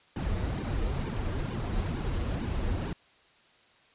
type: noise with flanger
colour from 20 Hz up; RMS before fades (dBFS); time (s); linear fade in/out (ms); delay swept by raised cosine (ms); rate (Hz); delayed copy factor
brown; -31; 0.16-2.93; 2; 1.5 to 7.5; 2.2; -0.75
effects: white hiss -61 dBFS RMS until 3.94 s + resampled to 8000 Hz